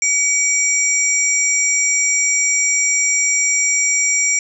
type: tone cluster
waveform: sine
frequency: 2276 / 5750 / 7350 Hz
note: C#7 / F8 / A#8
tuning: +45 / +50 / -25 cents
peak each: -18 dBFS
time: 0.02-4.39 s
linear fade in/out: 2 ms
effects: none